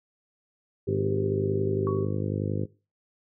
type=tone with pitch glide; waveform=sine; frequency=392.5 to 388.7 Hz; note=G4 to G4; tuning=+2 to -15 cents; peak=-27 dBFS; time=0.87-2.05 s; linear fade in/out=10 ms; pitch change=-17 cents; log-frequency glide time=1.3-1.78 s
type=harmonic tone; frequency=51 Hz; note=G#1; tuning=31 cents flat; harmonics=2 / 3 / 4 / 5 / 6 / 7 / 8 / 9 / 10; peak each=-30 / -32 / -36 / -37 / -37 / -37 / -41 / -38 / -41 dBFS; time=0.87-2.66 s; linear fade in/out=20 ms
type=tone with exponential decay; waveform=sine; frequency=1118 Hz; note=C#6; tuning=14 cents sharp; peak=-30 dBFS; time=1.87-2.22 s; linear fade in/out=1 ms; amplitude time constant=74 ms
effects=noise-tail reverb RT60 0.3 s tail -19 dB re dry